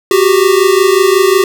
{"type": "tone pair together", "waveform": "square", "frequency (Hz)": [370.1, 395.6], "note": ["F#4", "G4"], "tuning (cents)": [0, 16], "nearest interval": "minor second", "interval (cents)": 116, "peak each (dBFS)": -10, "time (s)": [0.11, 1.44], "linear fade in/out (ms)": 2, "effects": []}